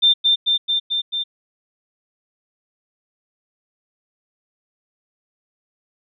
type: tone with echo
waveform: sine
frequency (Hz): 3586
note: A7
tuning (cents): +32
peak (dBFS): -10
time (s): 0.02-0.14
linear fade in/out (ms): 20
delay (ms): 220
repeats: 5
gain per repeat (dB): -2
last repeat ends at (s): 1.24
effects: none